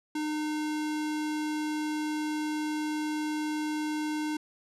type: tone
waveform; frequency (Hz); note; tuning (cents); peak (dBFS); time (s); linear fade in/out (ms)
square; 304.7; D#4; -36; -30; 0.15-4.37; 5
effects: low-pass 10000 Hz 12 dB/octave